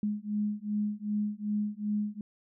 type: beating tone pair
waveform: sine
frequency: 207.7 / 210.3 Hz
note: G#3 / G#3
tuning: 0 / +22 cents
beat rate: 2.6 Hz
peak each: -32 / -32 dBFS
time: 0.03-2.21 s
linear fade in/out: 2 ms
effects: none